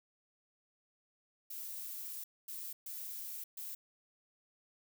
violet noise bursts at uneven times, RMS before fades -44 dBFS, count 4, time 1.5-2.24 / 2.48-2.73 / 2.86-3.44 / 3.57-3.75 s, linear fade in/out 5 ms, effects none

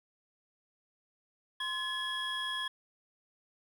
triangle tone cluster, 1042 / 1708 / 3315 Hz, C6 / G#6 / G#7, -7 / +48 / -4 cents, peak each -38 / -36 / -34 dBFS, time 1.6-2.68 s, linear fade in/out 5 ms, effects tanh soft clip ceiling -23 dBFS

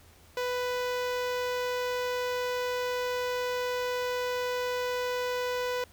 sawtooth tone with notch filter, 496 Hz, B4, 7 cents sharp, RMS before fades -31 dBFS, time 0.37-5.84 s, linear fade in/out 2 ms, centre 9700 Hz, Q 0.85, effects added 84 Hz sine -58 dBFS peak until 5.92 s + pink hiss -58 dBFS RMS until 5.92 s

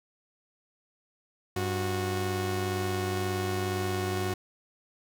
sawtooth tone pair together, 97 / 366 Hz, G2 / F#4, -18 / -19 cents, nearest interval octave + major seventh, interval 2299 cents, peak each -27 dBFS, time 1.56-4.34 s, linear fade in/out 5 ms, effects none

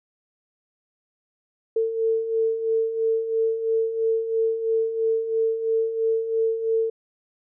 sine beating tone pair, 446.8 / 449.8 Hz, A4 / A4, +27 / +38 cents, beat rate 3 Hz, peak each -28 / -21 dBFS, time 1.76-6.9 s, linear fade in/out 5 ms, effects none

